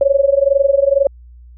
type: tone with amplitude modulation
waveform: sine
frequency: 554.4 Hz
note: C#5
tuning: in tune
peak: -6 dBFS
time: 0.01-1.07 s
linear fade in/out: 2 ms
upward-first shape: sine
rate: 22.1 Hz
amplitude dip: 90%
effects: added 60 Hz sine -37 dBFS peak until 1.57 s